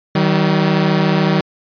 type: tone pair together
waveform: sawtooth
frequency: 157.3 / 191.19 Hz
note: D#3 / G3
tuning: +19 / -43 cents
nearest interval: minor third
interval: 338 cents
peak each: -11 dBFS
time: 0.15-1.41 s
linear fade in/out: 5 ms
effects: resampled to 11025 Hz